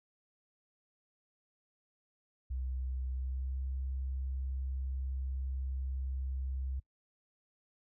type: tone with pitch glide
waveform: sine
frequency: 64.2 to 65.85 Hz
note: C2 to C2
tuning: -32 to +12 cents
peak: -34 dBFS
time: 2.5-6.8 s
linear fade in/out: 10 ms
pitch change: +44 cents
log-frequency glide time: 3.1-3.6 s
effects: noise-tail reverb RT60 0.1 s tail -22 dB re dry